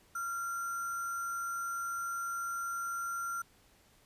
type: tone with sample-and-hold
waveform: sine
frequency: 1379 Hz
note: F6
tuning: 22 cents flat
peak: -34 dBFS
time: 0.15-3.42 s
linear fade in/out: 5 ms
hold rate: 7350 Hz
effects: pink hiss -65 dBFS RMS until 4.05 s + resampled to 32000 Hz